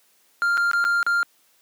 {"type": "tone with dropouts", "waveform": "triangle", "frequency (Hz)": 1396.9, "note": "F6", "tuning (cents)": 0, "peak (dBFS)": -16, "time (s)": [0.42, 1.23], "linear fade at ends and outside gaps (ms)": 0, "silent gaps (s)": [[0.572, 0.577], [0.714, 0.733], [0.842, 0.85], [1.029, 1.065]], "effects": ["white hiss -61 dBFS RMS until 1.61 s", "high-pass 200 Hz 12 dB/octave"]}